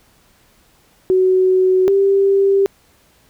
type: tone pair in turn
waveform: sine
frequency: 372.8 / 393.3 Hz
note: F#4 / G4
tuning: +13 / +6 cents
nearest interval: minor second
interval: 93 cents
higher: second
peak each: -10 dBFS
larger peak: neither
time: 1.1-1.88 / 1.88-2.66 s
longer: neither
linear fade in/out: 0 ms
effects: pink hiss -54 dBFS RMS until 3.29 s